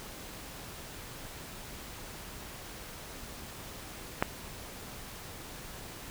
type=click; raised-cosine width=0.5 ms; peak=-10 dBFS; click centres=4.225 s; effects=pink hiss -45 dBFS RMS until 6.1 s